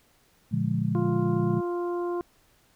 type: chord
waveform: sine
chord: Bb dominant seventh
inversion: none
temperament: just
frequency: 116.54 / 145.68 / 174.81 / 209.8 Hz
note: Bb2 / D3 / F3 / Ab3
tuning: 0 / -14 / +2 / +18 cents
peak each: -29 dBFS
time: 0.51-1.61 s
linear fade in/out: 20 ms
type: harmonic tone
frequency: 350 Hz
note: F4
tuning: 4 cents sharp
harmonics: 1 / 2 / 3 / 4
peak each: -27 / -38 / -37 / -48 dBFS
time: 0.95-2.21 s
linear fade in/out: 0 ms
effects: pink hiss -63 dBFS RMS until 2.75 s